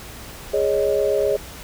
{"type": "chord", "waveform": "sine", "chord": "Ab suspended fourth", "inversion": "none", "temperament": "equal", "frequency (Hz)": [415.3, 554.4, 622.3], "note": ["Ab4", "Db5", "Eb5"], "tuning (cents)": [0, 0, 0], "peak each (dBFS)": [-20, -21, -23], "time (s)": [0.53, 1.37], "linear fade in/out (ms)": 10, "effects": ["added 60 Hz sine -43 dBFS peak until 1.63 s", "pink hiss -38 dBFS RMS until 1.63 s"]}